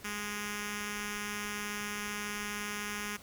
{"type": "tone with notch filter", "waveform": "5% pulse", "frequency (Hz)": 207.2, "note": "G#3", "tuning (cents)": -4, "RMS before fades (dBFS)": -38, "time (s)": [0.04, 3.17], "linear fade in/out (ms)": 10, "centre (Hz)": 640, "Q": 0.67, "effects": ["pink hiss -53 dBFS RMS until 3.22 s", "Opus 48 kbps"]}